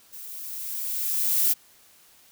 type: noise with level ramp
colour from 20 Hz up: violet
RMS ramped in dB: -41 to -20 dBFS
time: 0.12-1.54 s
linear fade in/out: 20 ms
effects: white hiss -56 dBFS RMS until 2.31 s